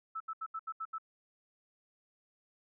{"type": "tone bursts", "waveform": "sine", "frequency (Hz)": 1312, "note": "E6", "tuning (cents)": -9, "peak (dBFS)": -36, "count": 7, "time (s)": [0.15, 0.984], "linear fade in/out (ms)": 10, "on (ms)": 54, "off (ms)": 76, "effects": []}